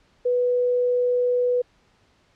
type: tone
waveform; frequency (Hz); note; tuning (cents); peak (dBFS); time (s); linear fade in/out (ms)
sine; 492.8; B4; -4; -18; 0.25-1.62; 10
effects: pink hiss -61 dBFS RMS until 2.35 s + low-pass 5000 Hz 12 dB/octave